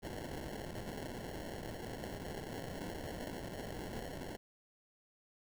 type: noise with sample-and-hold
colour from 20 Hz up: violet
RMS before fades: -44 dBFS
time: 0.02-4.37 s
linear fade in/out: 20 ms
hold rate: 1225 Hz
effects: none